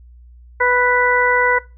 harmonic tone, 493.9 Hz, B4, in tune, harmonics 1 / 2 / 3 / 4, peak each -18 / -18 / -18 / -18 dBFS, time 0.6-1.59 s, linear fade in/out 10 ms, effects noise-tail reverb RT60 0.3 s tail -21 dB re dry + added 60 Hz sine -40 dBFS peak until 1.77 s

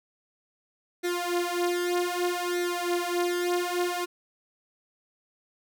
sawtooth tone with flanger, 352.5 Hz, F4, 16 cents sharp, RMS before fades -28 dBFS, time 1.03-4.06 s, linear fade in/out 20 ms, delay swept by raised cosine 0.5 to 6.3 ms, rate 0.64 Hz, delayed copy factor +0.9, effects none

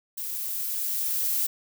violet noise with level ramp, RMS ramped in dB -33 to -25 dBFS, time 0.17-1.47 s, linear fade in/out 10 ms, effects none

